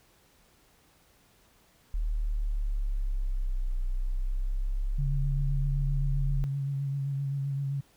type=linear two-way sweep; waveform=sine; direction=down then up; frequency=38.89 to 30.83 to 38.89 Hz; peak=-26 dBFS; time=1.94-6.44 s; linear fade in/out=0 ms; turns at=3.78 s
type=tone with vibrato; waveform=sine; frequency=138.6 Hz; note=C#3; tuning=in tune; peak=-28 dBFS; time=4.98-7.81 s; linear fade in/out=10 ms; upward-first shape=sine; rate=7.7 Hz; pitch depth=28 cents each way
effects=pink hiss -63 dBFS RMS until 7.96 s